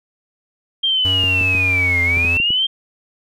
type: linear two-way sweep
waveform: sine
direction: down then up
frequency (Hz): 3200 to 2093 to 3200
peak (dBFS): -14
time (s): 0.83-2.67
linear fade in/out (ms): 10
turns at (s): 2.02
type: tone with pitch glide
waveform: square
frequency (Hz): 93.4 to 85.15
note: F#2 to F2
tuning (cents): +17 to -43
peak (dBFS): -22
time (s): 1.05-2.37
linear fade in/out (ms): 0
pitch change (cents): -160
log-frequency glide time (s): 1.64-2.1
type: clicks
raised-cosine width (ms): 3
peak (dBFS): -16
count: 7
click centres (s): 1.239 / 1.412 / 1.55 / 2.172 / 2.249 / 2.401 / 2.505
effects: none